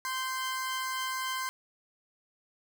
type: tone pair together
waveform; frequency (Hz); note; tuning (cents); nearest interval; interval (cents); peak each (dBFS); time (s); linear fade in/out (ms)
sawtooth; 1040 / 1558.2; C6 / G6; -11 / -11; perfect fifth; 700; -29 / -34; 0.05-1.49; 0
effects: none